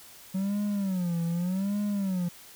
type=tone with vibrato; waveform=triangle; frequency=186.2 Hz; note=F#3; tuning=11 cents sharp; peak=-24 dBFS; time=0.34-2.29 s; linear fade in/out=10 ms; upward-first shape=sine; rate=0.84 Hz; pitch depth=180 cents each way; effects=white hiss -50 dBFS RMS until 2.55 s